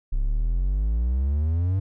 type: exponential sweep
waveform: triangle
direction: up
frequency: 32.37 to 98 Hz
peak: -18 dBFS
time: 0.12-1.8 s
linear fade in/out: 10 ms
effects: none